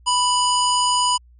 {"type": "harmonic tone", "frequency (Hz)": 988, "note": "B5", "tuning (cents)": 0, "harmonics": [1, 3, 5, 7, 9], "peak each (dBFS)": [-18, -23, -25, -26, -28], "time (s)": [0.06, 1.18], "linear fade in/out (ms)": 20, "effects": ["added 60 Hz sine -47 dBFS peak until 1.39 s"]}